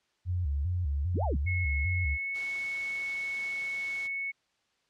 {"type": "tone with vibrato", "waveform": "sine", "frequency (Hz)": 79.7, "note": "D#2", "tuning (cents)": 42, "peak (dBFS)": -27, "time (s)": [0.25, 2.18], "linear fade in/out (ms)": 50, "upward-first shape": "square", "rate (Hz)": 2.5, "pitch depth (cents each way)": 200}
{"type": "linear two-way sweep", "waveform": "sine", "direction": "up then down", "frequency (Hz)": [76.4, 913, 76.4], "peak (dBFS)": -31, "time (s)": [1.14, 1.37], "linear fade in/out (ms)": 5, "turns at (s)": 1.24}
{"type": "tone with pitch glide", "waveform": "sine", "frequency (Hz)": [2183, 2208], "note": ["C#7", "C#7"], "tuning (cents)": [-27, -7], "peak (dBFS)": -31, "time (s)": [1.46, 4.32], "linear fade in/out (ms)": 20, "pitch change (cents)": 20, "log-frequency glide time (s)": [1.99, 2.35]}
{"type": "noise", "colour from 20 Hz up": "white", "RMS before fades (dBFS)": -45, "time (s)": [2.34, 4.08], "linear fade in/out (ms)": 20}
{"effects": ["white hiss -73 dBFS RMS until 4.89 s", "low-pass 5000 Hz 12 dB/octave"]}